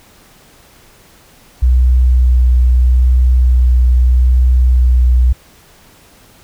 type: tone with vibrato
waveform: sine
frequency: 62.2 Hz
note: B1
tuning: 13 cents sharp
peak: -6 dBFS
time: 1.62-5.33 s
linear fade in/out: 10 ms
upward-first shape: sine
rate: 0.79 Hz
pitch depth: 13 cents each way
effects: pink hiss -45 dBFS RMS until 6.43 s